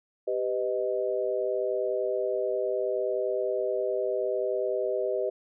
sine chord, G augmented, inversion none, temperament equal with one note detuned, 392 / 501.6 / 622.3 Hz, G4 / B4 / D#5, 0 / +27 / 0 cents, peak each -30 dBFS, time 0.27-5.3 s, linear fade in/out 10 ms, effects none

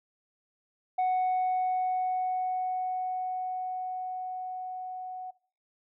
sine tone with level ramp, 740 Hz, F#5, in tune, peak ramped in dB -21 to -36 dBFS, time 0.98-5.31 s, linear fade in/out 10 ms, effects noise-tail reverb RT60 0.5 s tail -22 dB re dry + tanh soft clip ceiling -23 dBFS

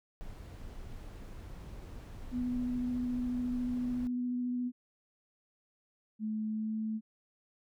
brown noise, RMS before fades -45 dBFS, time 0.21-4.07 s, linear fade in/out 0 ms
sine tone with vibrato, 246.9 Hz, B3, in tune, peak -31 dBFS, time 2.31-4.72 s, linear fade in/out 50 ms, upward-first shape triangle, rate 14 Hz, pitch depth 14 cents each way
sine tone with pitch glide, 216.3 to 218.7 Hz, A3 to A3, -29 to -10 cents, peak -32 dBFS, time 6.19-7.01 s, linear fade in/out 50 ms, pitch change +19 cents, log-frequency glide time 6.48-6.76 s
effects none

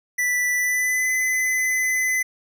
square tone with pitch glide, 1975.5 to 2023 Hz, B6 to B6, 0 to +41 cents, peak -20 dBFS, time 0.18-2.23 s, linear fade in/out 10 ms, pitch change +41 cents, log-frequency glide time 0.56-1.11 s, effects none

